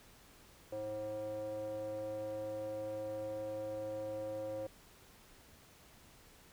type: tone with band-pass filter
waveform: square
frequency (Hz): 106.9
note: A2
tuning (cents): -49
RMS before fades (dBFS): -41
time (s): 0.72-4.67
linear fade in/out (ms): 5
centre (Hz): 510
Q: 6.2
effects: pink hiss -61 dBFS RMS until 6.52 s